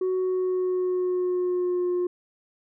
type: tone with pitch glide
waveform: sine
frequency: 371.5 to 356.8 Hz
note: F#4 to F4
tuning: +7 to +37 cents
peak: -20 dBFS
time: 0.01-2.07 s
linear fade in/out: 5 ms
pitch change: -70 cents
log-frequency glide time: 0.17-1.9 s
effects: tanh soft clip ceiling -21 dBFS